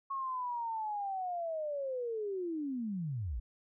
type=linear sweep; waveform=sine; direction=down; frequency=1100 to 47.66 Hz; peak=-34 dBFS; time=0.1-3.4 s; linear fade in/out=10 ms; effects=none